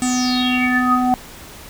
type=tone with low-pass filter sweep; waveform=square; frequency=250.9 Hz; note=B3; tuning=28 cents sharp; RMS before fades=-17 dBFS; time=0.02-1.14 s; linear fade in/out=0 ms; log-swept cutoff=8300 to 800 Hz; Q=9.5; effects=pink hiss -38 dBFS RMS until 1.69 s